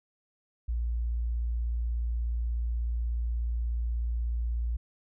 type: tone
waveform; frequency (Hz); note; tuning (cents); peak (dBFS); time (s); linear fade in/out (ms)
sine; 58.27; A#1; 0; -27; 0.68-4.77; 10
effects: none